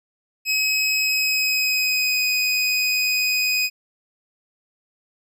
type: tone with pitch glide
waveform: 25% pulse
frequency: 2550 to 2502 Hz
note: D#7 to D#7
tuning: +42 to +9 cents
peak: -15 dBFS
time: 0.45-3.7 s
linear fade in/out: 50 ms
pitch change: -33 cents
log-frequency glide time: 1.05-2.28 s
effects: none